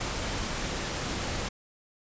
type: noise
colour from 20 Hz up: pink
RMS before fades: -32 dBFS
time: 0-1.49 s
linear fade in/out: 10 ms
effects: resampled to 16000 Hz